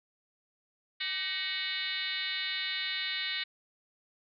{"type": "tone with frequency modulation", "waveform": "sine", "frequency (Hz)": 2923, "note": "F#7", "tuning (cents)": -22, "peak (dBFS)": -31, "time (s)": [1, 3.44], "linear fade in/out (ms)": 10, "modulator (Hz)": 348, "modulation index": 3.5, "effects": []}